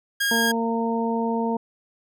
sawtooth tone, 1629 Hz, G#6, 34 cents flat, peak -17 dBFS, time 0.2-0.52 s, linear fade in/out 10 ms
harmonic tone, 229.2 Hz, A#3, 29 cents flat, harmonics 1 / 2 / 3 / 4, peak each -24 / -27 / -32 / -28 dBFS, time 0.31-1.57 s, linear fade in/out 5 ms
effects none

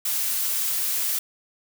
blue noise, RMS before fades -25 dBFS, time 0.05-1.19 s, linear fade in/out 5 ms, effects none

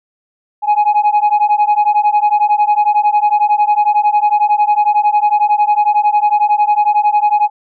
sine beating tone pair, 830.6 / 841.6 Hz, G#5 / G#5, 0 / +23 cents, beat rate 11 Hz, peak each -10 dBFS, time 0.62-7.5 s, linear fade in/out 50 ms, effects tanh soft clip ceiling -6 dBFS

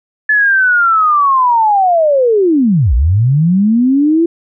sine linear two-way sweep, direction down then up, 1734 to 53.9 to 341.4 Hz, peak -7 dBFS, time 0.29-4.26 s, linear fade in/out 5 ms, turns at 2.94 s, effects none

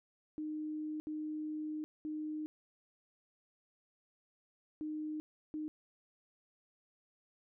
sine tone bursts at uneven times, 306.9 Hz, D#4, 24 cents flat, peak -37 dBFS, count 5, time 0.38-1 / 1.07-1.84 / 2.05-2.46 / 4.81-5.2 / 5.54-5.68 s, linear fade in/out 0 ms, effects none

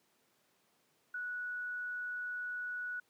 sine tone, 1471 Hz, F#6, 11 cents flat, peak -37 dBFS, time 1.14-3 s, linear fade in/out 5 ms, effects pink hiss -73 dBFS RMS until 3.09 s + high-pass 200 Hz 12 dB/octave

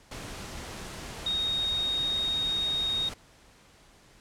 sine tone in noise, 3729 Hz, A#7, in tune, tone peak -26 dBFS, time 1.26-3.09 s, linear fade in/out 5 ms, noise pink, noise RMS -40 dBFS, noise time 0.11-3.14 s, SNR +11 dB, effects pink hiss -57 dBFS RMS until 4.2 s + low-pass 9000 Hz 12 dB/octave

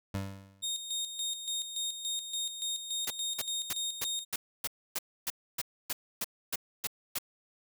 25% pulse tone with exponential decay, 97.5 Hz, G2, 9 cents flat, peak -27 dBFS, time 0.14-0.7 s, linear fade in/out 5 ms, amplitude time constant 120 ms
25% pulse tone with tremolo, 3700 Hz, A#7, 14 cents flat, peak -28 dBFS, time 0.62-4.25 s, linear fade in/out 20 ms, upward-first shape square, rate 3.5 Hz, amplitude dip 60%
white noise bursts, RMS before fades -33 dBFS, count 14, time 3.07-7.186 s, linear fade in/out 5 ms, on 34 ms, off 280 ms
effects none

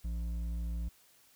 sine tone with hard clipping, 57.3 Hz, A#1, 29 cents flat, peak -35 dBFS, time 0.04-0.89 s, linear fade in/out 10 ms, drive 7 dB, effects white hiss -64 dBFS RMS until 1.35 s

